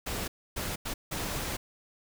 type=noise bursts at uneven times; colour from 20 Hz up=pink; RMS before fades=-34 dBFS; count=4; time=0.06-0.28 / 0.56-0.76 / 0.85-0.94 / 1.11-1.57 s; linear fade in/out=10 ms; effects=none